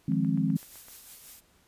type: chord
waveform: sine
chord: F minor seventh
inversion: third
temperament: equal with one note detuned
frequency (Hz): 155.56 / 174.61 / 207.7 / 264.1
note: Eb3 / F3 / Ab3 / C4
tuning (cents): 0 / 0 / 0 / +16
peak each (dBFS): -29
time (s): 0.08-0.57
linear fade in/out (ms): 5
type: click train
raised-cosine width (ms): 0.5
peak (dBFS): -37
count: 7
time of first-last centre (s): 0.12-0.884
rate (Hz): 7.85
type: noise with tremolo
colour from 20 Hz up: blue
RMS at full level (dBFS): -45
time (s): 0.55-1.41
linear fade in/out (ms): 20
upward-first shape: sine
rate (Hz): 5.7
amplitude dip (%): 40
effects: pink hiss -64 dBFS RMS until 1.67 s + resampled to 32000 Hz